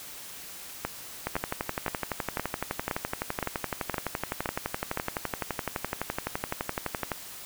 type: two click trains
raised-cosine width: 0.5 ms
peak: -13 / -13 dBFS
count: 9 / 70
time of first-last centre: 0.85-4.974 / 1.27-7.117 s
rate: 1.94 / 11.8 Hz
effects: white hiss -43 dBFS RMS until 7.45 s